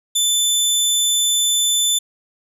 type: tone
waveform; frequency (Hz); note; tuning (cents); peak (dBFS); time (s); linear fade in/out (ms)
20% pulse; 3520; A7; 0; -9; 0.15-1.99; 10
effects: none